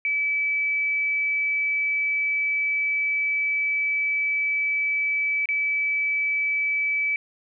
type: tone with dropouts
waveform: sine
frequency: 2300 Hz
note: D7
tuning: 37 cents flat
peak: -21 dBFS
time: 0.05-7.16 s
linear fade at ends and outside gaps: 1 ms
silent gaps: 5.457-5.488 s
effects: none